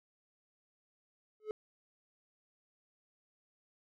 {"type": "tone with exponential growth", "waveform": "triangle", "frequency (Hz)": 428.8, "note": "A4", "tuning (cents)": -45, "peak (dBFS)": -29, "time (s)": [1.4, 1.51], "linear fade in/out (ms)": 1, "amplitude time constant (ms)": 23, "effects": []}